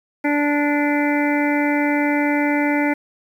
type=harmonic tone; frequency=291.8 Hz; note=D4; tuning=11 cents flat; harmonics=1 / 2 / 3 / 5 / 6 / 7 / 8; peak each=-18 / -25 / -25 / -29 / -31 / -25 / -30 dBFS; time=0.24-2.94 s; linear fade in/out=10 ms; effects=8-bit